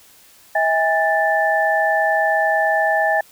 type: tone cluster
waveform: sine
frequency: 643 / 814 / 1760 Hz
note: E5 / G#5 / A6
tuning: -43 / -35 / 0 cents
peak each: -19 dBFS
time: 0.55-3.21 s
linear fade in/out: 5 ms
effects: white hiss -49 dBFS RMS until 3.31 s